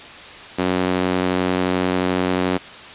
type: tone with high-pass filter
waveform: sawtooth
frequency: 91.4 Hz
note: F#2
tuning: 21 cents flat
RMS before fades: -20 dBFS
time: 0.58-2.58 s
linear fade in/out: 10 ms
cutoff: 260 Hz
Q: 1.3
effects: white hiss -37 dBFS RMS until 2.94 s + resampled to 8000 Hz